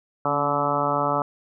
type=harmonic tone with a mistuned harmonic; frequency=144.7 Hz; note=D3; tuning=25 cents flat; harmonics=1 / 2 / 3 / 4 / 5 / 6 / 7 / 8 / 9; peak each=-32 / -31 / -32 / -27 / -29 / -28 / -30 / -28 / -27 dBFS; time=0.25-1.22 s; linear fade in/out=2 ms; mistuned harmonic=2; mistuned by=-42 cents; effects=none